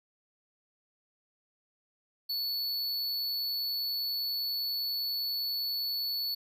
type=tone; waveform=square; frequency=4435 Hz; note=C#8; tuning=in tune; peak=-31 dBFS; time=2.29-6.35 s; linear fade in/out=10 ms; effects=none